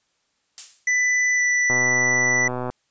violet noise with exponential decay, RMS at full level -24 dBFS, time 0.58-0.91 s, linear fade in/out 0 ms, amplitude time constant 71 ms
square tone with pitch glide, 1990 to 1974 Hz, B6 to B6, +13 to -1 cents, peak -18 dBFS, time 0.87-2.48 s, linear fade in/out 5 ms, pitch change -14 cents, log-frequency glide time 1.35-1.42 s
click train, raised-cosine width 1 ms, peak -14 dBFS, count 126, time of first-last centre 1.7-2.7 s, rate 125 Hz
effects white hiss -69 dBFS RMS until 2.9 s + resampled to 16000 Hz

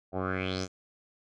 10% pulse tone with low-pass filter sweep, 93.4 Hz, F#2, 17 cents sharp, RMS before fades -32 dBFS, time 0.12-0.68 s, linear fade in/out 50 ms, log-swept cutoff 690 to 7200 Hz, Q 4.7, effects none

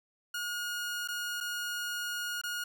sawtooth tone with dropouts, 1436 Hz, F6, 48 cents sharp, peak -30 dBFS, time 0.34-2.64 s, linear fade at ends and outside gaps 5 ms, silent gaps 1.076-1.085 / 1.404-1.408 / 2.415-2.436 s, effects none

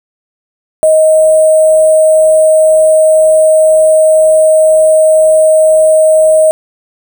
sine tone with sample-and-hold, 629 Hz, D#5, 19 cents sharp, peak -3 dBFS, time 0.83-6.51 s, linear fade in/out 0 ms, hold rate 8820 Hz, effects none

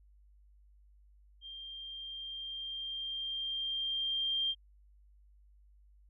sine tone with level ramp, 3185 Hz, G7, 27 cents sharp, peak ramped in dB -44 to -29 dBFS, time 1.41-4.55 s, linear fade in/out 50 ms, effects added 50 Hz sine -59 dBFS peak until 6.09 s

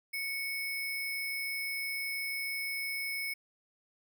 sine tone with sample-and-hold, 2217 Hz, C#7, in tune, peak -33 dBFS, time 0.13-3.34 s, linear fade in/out 10 ms, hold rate 7350 Hz, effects none

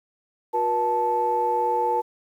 sine tone cluster, 362.6 / 480 / 876 Hz, F#4 / B4 / A5, -35 / -49 / -8 cents, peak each -30 / -25 / -21 dBFS, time 0.53-2.02 s, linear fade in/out 20 ms, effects tanh soft clip ceiling -11 dBFS + 9-bit

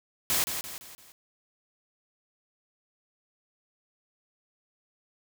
white noise with echo, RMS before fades -26 dBFS, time 0.3-0.44 s, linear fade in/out 0 ms, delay 170 ms, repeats 4, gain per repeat -7 dB, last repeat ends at 1.12 s, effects none

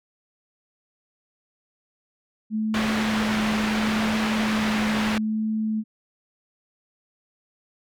sine tone with vibrato, 216.4 Hz, A3, 29 cents flat, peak -22 dBFS, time 2.5-5.84 s, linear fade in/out 50 ms, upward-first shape sine, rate 0.74 Hz, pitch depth 13 cents each way
white low-pass noise, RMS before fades -28 dBFS, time 2.74-5.18 s, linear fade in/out 2 ms, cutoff 2300 Hz, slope 12 dB/octave
effects none

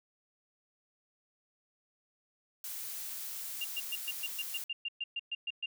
blue noise, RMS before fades -41 dBFS, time 2.64-4.64 s, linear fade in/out 2 ms
sine tone bursts, 2794 Hz, F7, in tune, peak -33 dBFS, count 14, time 3.61-5.66 s, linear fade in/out 5 ms, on 35 ms, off 120 ms
effects none

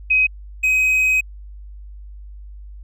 sine / triangle tone pair in turn, 2526 / 2526 Hz, D#7 / D#7, +26 / +26 cents, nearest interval unison, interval 0 cents, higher neither, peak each -12 dBFS, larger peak neither, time 0.1-0.27 / 0.63-1.21 s, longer second, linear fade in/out 10 ms, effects added 50 Hz sine -34 dBFS peak until 2.83 s

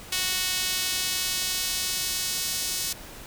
sawtooth tone with high-pass filter sweep, 369.2 Hz, F#4, 4 cents flat, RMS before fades -28 dBFS, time 0.12-2.93 s, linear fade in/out 5 ms, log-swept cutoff 3100 to 5100 Hz, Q 0.91, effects pink hiss -43 dBFS RMS until 3.26 s

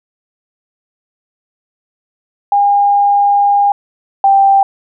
sine tone pair in turn, 810 / 787.4 Hz, G#5 / G5, -43 / +8 cents, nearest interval unison, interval 49 cents, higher first, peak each -7 / -5 dBFS, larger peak second, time 2.52-3.72 / 4.24-4.63 s, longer first, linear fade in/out 2 ms, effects none

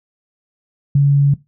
sine tone, 141.3 Hz, C#3, 34 cents sharp, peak -8 dBFS, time 0.95-1.34 s, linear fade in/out 5 ms, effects noise-tail reverb RT60 0.2 s tail -18 dB re dry

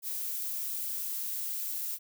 violet noise, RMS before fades -35 dBFS, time 0.02-1.99 s, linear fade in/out 50 ms, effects none

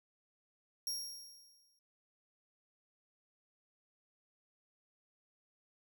sawtooth tone with exponential decay, 5588 Hz, F8, in tune, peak -32 dBFS, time 0.87-1.79 s, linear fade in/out 1 ms, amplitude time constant 200 ms, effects none

